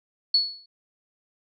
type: tone with exponential decay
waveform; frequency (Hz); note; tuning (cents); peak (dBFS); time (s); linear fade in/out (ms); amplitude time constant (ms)
sine; 4400; C#8; -14; -14; 0.34-0.66; 5; 69
effects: none